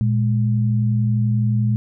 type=tone pair together; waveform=sine; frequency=116.6 / 208 Hz; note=A#2 / G#3; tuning=+1 / +3 cents; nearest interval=minor seventh; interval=1002 cents; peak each=-16 / -22 dBFS; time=0.01-1.76 s; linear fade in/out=0 ms; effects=none